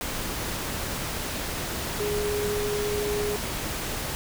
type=tone in noise; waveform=sine; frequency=415.3 Hz; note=G#4; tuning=in tune; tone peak=-26 dBFS; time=2-3.36 s; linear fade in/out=0 ms; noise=pink; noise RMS=-31 dBFS; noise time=0.01-4.15 s; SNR=+2 dB; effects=none